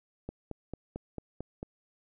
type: click train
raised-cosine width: 2 ms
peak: -24 dBFS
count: 7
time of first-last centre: 0.29-1.629 s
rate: 4.48 Hz
effects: none